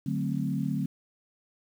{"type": "chord", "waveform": "sine", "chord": "D dominant seventh", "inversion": "none", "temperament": "equal", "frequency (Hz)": [146.83, 185, 220, 261.6], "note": ["D3", "F#3", "A3", "C4"], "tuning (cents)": [0, 0, 0, 0], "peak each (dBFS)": [-31, -32, -33, -33], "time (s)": [0.06, 0.86], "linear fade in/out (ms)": 5, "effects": ["9-bit"]}